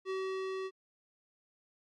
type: tone with level ramp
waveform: square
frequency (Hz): 380.2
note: F#4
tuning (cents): +47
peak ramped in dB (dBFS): -34 to -37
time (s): 0.05-0.71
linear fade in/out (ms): 50
effects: low-pass 4000 Hz 12 dB/octave + Opus 48 kbps